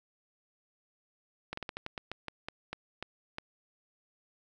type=slowing click train; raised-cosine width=0.3 ms; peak=-21 dBFS; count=13; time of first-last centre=1.53-3.384 s; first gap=44 ms; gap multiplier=1.21; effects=none